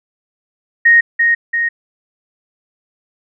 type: tone with echo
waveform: sine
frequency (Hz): 1864.7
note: A#6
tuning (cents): 0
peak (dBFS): -5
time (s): 0.85-1.01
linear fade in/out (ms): 10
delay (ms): 340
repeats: 2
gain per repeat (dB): -4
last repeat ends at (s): 1.69
effects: none